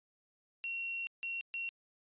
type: tone bursts at uneven times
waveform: sine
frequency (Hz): 2735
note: F7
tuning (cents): -37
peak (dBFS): -36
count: 3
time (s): 0.64-1.07 / 1.23-1.41 / 1.54-1.69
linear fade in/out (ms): 0
effects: resampled to 8000 Hz